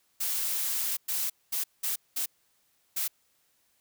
blue noise bursts at uneven times, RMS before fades -30 dBFS, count 6, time 0.2-0.97 / 1.08-1.3 / 1.52-1.64 / 1.83-1.96 / 2.16-2.26 / 2.96-3.08 s, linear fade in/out 10 ms, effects white hiss -70 dBFS RMS until 3.8 s

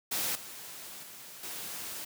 white noise with level steps, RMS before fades -32 / -45 / -48 / -40 dBFS, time 0.11-2.05 s, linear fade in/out 10 ms, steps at 0.35 / 1.03 / 1.43 s, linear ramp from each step 5 ms, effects high-pass 100 Hz 12 dB/octave

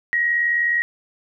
sine tone pair together, 1893.2 / 1973 Hz, A#6 / B6, +26 / -2 cents, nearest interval minor second, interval 72 cents, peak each -17 / -27 dBFS, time 0.13-0.82 s, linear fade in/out 0 ms, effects none

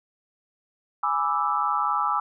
sine chord, E dominant seventh, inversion first, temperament equal, 830.6 / 987.8 / 1174.7 / 1318.5 Hz, G#5 / B5 / D6 / E6, 0 / 0 / 0 / 0 cents, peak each -28 / -29 / -26 / -26 dBFS, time 1.03-2.2 s, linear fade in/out 5 ms, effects none

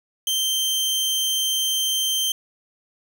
sawtooth tone, 3133 Hz, G7, 2 cents flat, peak -17 dBFS, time 0.27-2.32 s, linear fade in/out 2 ms, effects none

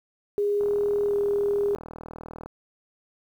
sine tone with pitch glide, 409.4 to 406.3 Hz, G#4 to G#4, -25 to -38 cents, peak -21 dBFS, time 0.38-1.75 s, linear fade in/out 0 ms, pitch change -13 cents, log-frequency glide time 1.06-1.14 s
click train, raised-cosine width 1 ms, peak -25 dBFS, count 75, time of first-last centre 0.61-2.46 s, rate 40 Hz
effects 9-bit

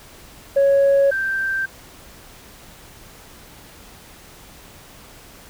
sine tone pair in turn, 554.4 / 1568.1 Hz, C#5 / G6, 0 / 0 cents, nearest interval octave + tritone, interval 1800 cents, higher second, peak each -10 / -19 dBFS, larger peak first, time 0.56-1.11 / 1.11-1.66 s, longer neither, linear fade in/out 10 ms, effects tanh soft clip ceiling -10 dBFS + pink hiss -44 dBFS RMS until 5.49 s

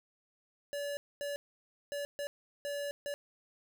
square tone bursts at uneven times, 573 Hz, D5, 43 cents flat, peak -36 dBFS, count 6, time 0.73-0.97 / 1.21-1.36 / 1.92-2.05 / 2.19-2.27 / 2.65-2.91 / 3.06-3.14 s, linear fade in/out 0 ms, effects none

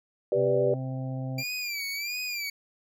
sine chord, G major, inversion none, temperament equal, 392 / 493.9 / 587.3 Hz, G4 / B4 / D5, 0 / 0 / 0 cents, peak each -26 dBFS, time 0.32-0.74 s, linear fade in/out 2 ms
harmonic tone, 130.81 Hz, C3, in tune, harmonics 1 / 2 / 4 / 5 / 6, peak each -31 / -37 / -43 / -45 / -47 dBFS, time 0.34-1.44 s, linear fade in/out 50 ms
25% pulse tone with vibrato, 2356 Hz, D7, 5 cents sharp, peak -27 dBFS, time 1.38-2.5 s, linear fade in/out 5 ms, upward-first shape sine, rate 1.5 Hz, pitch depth 100 cents each way
effects none

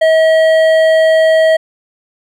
triangle tone with hard clipping, 640 Hz, D#5, 49 cents sharp, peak -8 dBFS, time 0.01-1.57 s, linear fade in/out 10 ms, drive 13 dB, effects none

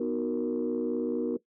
sine chord, B major seventh, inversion none, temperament equal, 246.9 / 311.1 / 370 / 466.2 Hz, B3 / D#4 / F#4 / A#4, 0 / 0 / 0 / 0 cents, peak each -31 / -33 / -32 / -30 dBFS, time 0-1.37 s, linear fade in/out 5 ms, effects noise-tail reverb RT60 0.1 s tail -17 dB re dry + tanh soft clip ceiling -20 dBFS

